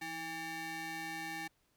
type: ring-modulated tone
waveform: 25% pulse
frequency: 489.2 Hz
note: B4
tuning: 16 cents flat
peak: -33 dBFS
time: 0.01-1.48 s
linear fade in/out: 10 ms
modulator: 1300 Hz
effects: pink hiss -75 dBFS RMS until 1.76 s